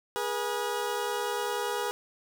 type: tone pair together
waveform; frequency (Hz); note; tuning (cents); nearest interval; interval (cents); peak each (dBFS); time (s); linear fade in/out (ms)
20% pulse; 413.3 / 483.5; G#4 / B4; -8 / -37; minor third; 271; -27; 0.16-1.91; 0
effects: none